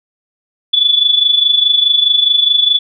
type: tone with amplitude modulation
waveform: sine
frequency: 3451 Hz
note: A7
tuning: 34 cents flat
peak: -5 dBFS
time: 0.73-2.79 s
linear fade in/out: 10 ms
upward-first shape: sine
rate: 24.8 Hz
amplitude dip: 70%
effects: none